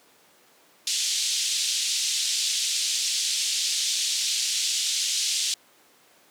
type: band-pass noise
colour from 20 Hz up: pink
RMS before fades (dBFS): -26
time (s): 0.87-5.54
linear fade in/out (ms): 2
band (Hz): 3300 to 8100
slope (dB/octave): 24
effects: pink hiss -57 dBFS RMS until 6.3 s + high-pass 300 Hz 12 dB/octave